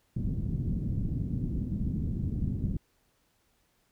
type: low-pass noise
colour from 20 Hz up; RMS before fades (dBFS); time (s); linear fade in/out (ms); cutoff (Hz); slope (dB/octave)
white; -31; 0.16-2.77; 5; 210; 24
effects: pink hiss -71 dBFS RMS until 3.91 s